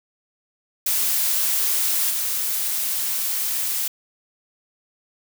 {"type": "noise with level steps", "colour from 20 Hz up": "blue", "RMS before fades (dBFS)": [-21, -24], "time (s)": [0.86, 3.88], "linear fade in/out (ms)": 5, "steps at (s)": 2.1, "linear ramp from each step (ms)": 5, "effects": []}